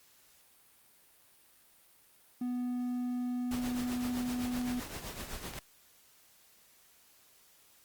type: tone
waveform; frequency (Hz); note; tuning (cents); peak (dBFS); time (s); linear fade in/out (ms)
triangle; 246.9; B3; 0; -30; 2.41-4.8; 5
type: noise with tremolo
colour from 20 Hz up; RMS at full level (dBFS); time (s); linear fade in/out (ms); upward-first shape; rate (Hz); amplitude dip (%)
pink; -40; 3.51-5.59; 2; triangle; 7.8; 65
type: clicks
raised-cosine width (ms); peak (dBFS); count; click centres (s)
0.2; -29 / -26; 2; 4.614 / 5.537
effects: white hiss -63 dBFS RMS until 7.84 s + Opus 48 kbps